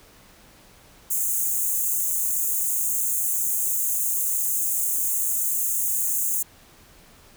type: high-pass noise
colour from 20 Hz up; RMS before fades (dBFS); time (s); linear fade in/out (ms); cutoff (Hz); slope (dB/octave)
white; -24; 1.1-6.43; 10; 6400; 96
effects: pink hiss -52 dBFS RMS until 7.36 s